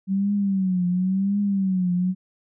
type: tone with vibrato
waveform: sine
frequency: 190.3 Hz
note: F#3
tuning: 49 cents sharp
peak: -19 dBFS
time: 0.07-2.15 s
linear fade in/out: 50 ms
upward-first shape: triangle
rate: 0.94 Hz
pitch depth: 130 cents each way
effects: none